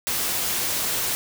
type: noise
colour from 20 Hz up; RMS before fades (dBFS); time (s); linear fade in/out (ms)
white; -25; 0.07-1.15; 0
effects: none